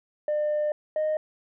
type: tone pair in turn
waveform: sine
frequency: 600 / 617.6 Hz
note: D5 / D#5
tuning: +37 / -13 cents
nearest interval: minor second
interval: 50 cents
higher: second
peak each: -21 dBFS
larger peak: neither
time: 0.28-0.72 / 0.96-1.17 s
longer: first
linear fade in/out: 2 ms
effects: tanh soft clip ceiling -21 dBFS